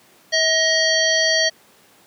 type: harmonic tone with a mistuned harmonic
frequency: 643 Hz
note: E5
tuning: 43 cents flat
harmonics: 1 / 3 / 5 / 7 / 9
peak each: -21 / -20 / -23 / -20 / -24 dBFS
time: 0.32-1.5 s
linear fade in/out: 20 ms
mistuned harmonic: 3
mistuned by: -42 cents
effects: pink hiss -52 dBFS RMS until 2.06 s + high-pass 200 Hz 12 dB/octave